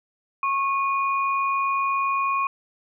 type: tone pair together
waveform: sine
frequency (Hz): 1094.9 / 2458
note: C#6 / D#7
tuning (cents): -22 / -22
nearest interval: octave + major second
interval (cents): 1400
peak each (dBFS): -21 / -29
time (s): 0.43-2.47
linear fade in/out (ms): 2
effects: none